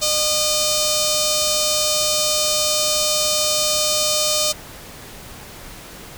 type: tone with notch filter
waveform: 5% pulse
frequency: 610 Hz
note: D#5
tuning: 34 cents flat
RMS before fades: -19 dBFS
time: 0.01-4.53 s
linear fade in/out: 20 ms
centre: 1800 Hz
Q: 0.56
effects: pink hiss -38 dBFS RMS until 6.17 s